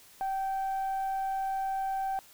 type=tone with frequency modulation; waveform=sine; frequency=773 Hz; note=G5; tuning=24 cents flat; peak=-28 dBFS; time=0.21-2.19 s; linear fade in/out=0 ms; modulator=789 Hz; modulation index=0.24; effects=tanh soft clip ceiling -24 dBFS + white hiss -56 dBFS RMS until 2.33 s